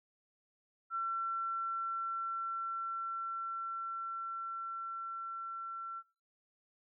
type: tone with level ramp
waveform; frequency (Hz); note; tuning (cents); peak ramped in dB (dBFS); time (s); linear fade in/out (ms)
sine; 1350; E6; +41; -33 to -40; 0.9-6.03; 50
effects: noise-tail reverb RT60 0.4 s tail -26 dB re dry